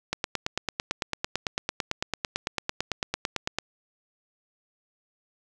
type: click train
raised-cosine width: 0.2 ms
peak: -9 dBFS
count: 32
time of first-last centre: 0.13-3.586 s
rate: 8.97 Hz
effects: none